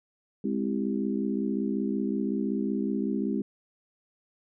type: harmonic tone with a mistuned harmonic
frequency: 65.41 Hz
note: C2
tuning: in tune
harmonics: 3 / 4 / 5 / 6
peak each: -29 / -31 / -33 / -35 dBFS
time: 0.44-3.42 s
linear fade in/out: 5 ms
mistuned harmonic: 3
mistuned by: +83 cents
effects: none